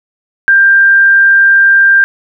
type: tone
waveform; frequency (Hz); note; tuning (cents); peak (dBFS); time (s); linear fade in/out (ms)
sine; 1588; G6; +22; -3; 0.48-2.04; 0
effects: none

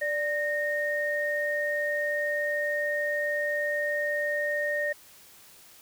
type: tone pair together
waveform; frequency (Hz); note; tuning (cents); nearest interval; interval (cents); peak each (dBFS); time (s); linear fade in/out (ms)
sine; 588.5 / 1848; D5 / A#6; +3 / -16; octave + minor sixth; 1981; -29 / -28; 0.01-4.93; 10
effects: white hiss -53 dBFS RMS until 5.81 s

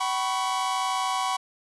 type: chord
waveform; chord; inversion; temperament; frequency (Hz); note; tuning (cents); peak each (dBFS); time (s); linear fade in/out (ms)
45% pulse; F# suspended fourth; none; equal with one note detuned; 758.6 / 987.8 / 1108.7; F#5 / B5 / C#6; +43 / 0 / 0; -29; 0-1.37; 10
effects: resampled to 24000 Hz + 10-bit

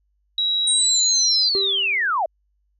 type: tone with pitch glide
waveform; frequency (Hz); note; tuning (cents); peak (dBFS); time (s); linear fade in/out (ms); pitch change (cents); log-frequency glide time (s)
sine; 3869 to 4097; B7 to C8; -36 to -37; -18; 0.38-1.49; 2; +99; 0.69-1.1
type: linear sweep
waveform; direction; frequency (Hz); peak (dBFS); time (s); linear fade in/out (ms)
sine; down; 8830 to 587.3; -18; 0.67-2.26; 5
type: tone with exponential decay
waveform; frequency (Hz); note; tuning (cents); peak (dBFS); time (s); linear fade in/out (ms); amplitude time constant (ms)
triangle; 392.1; G4; 0; -19; 1.55-2.2; 0; 140
effects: added 50 Hz sine -64 dBFS peak until 2.79 s

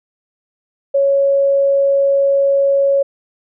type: tone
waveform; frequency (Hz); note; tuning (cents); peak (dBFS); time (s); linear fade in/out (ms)
sine; 554.4; C#5; 0; -10; 0.94-3.03; 10
effects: none

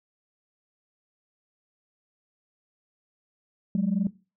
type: tone pair together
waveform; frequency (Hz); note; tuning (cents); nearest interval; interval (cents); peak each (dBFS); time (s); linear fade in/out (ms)
sine; 185.31 / 208; F#3 / G#3; +3 / +3; major second; 200; -23 / -24; 3.75-4.07; 2
effects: noise-tail reverb RT60 0.3 s tail -19 dB re dry + tanh soft clip ceiling -17 dBFS

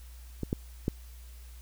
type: clicks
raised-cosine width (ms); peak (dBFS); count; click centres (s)
3; -19 / -15 / -14; 3; 0.433 / 0.529 / 0.881
effects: added 60 Hz sine -45 dBFS peak until 1.61 s + white hiss -58 dBFS RMS until 1.61 s

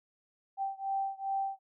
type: beating tone pair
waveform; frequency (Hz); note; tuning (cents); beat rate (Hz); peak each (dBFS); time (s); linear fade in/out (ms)
sine; 780 / 782.5; G5 / G5; -9 / -3; 2.5; -34 / -35; 0.57-1.59; 50
effects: none

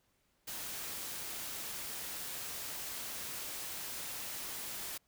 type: noise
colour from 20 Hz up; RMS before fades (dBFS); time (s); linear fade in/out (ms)
white; -42; 0.47-4.98; 10
effects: pink hiss -75 dBFS RMS until 5.07 s

